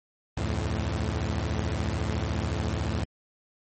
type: tone cluster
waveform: sawtooth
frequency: 71.5 / 85.4 / 109.1 Hz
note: D2 / F2 / A2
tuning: -46 / -38 / -14 cents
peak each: -27 dBFS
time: 0.37-3.04 s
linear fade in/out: 5 ms
effects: MP3 32 kbps